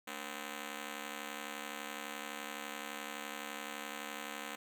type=ring-modulated tone; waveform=5% pulse; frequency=256.6 Hz; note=C4; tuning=34 cents flat; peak=-27 dBFS; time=0.07-4.56 s; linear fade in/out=10 ms; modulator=35.9 Hz; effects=none